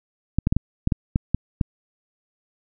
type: clicks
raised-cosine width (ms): 5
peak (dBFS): -6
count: 9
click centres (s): 0.386 / 0.471 / 0.525 / 0.566 / 0.874 / 0.922 / 1.159 / 1.346 / 1.612
effects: none